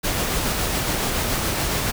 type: noise with tremolo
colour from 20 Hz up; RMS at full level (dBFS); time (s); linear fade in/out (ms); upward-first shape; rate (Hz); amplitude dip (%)
pink; -22; 0.03-1.92; 20; sine; 7.1; 25
effects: none